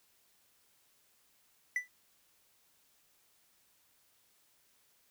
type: tone with exponential decay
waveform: triangle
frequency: 1984 Hz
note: B6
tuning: 7 cents sharp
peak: -25 dBFS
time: 1.76-1.88 s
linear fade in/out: 2 ms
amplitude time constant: 26 ms
effects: white hiss -70 dBFS RMS until 5.1 s